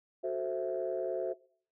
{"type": "chord", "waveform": "sine", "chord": "F# half-diminished seventh", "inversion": "none", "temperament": "equal", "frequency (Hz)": [370, 440, 523.3, 659.3], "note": ["F#4", "A4", "C5", "E5"], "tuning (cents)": [0, 0, 0, 0], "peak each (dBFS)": [-35, -39, -36, -35], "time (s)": [0.23, 1.34], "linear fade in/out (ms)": 20, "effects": ["noise-tail reverb RT60 0.5 s tail -21 dB re dry", "tanh soft clip ceiling -23 dBFS"]}